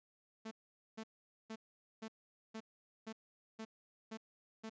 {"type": "tone bursts", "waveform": "sawtooth", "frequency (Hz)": 221.3, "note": "A3", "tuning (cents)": 10, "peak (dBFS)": -40, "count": 9, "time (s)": [0.45, 4.697], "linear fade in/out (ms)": 10, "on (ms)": 63, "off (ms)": 460, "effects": ["resampled to 16000 Hz"]}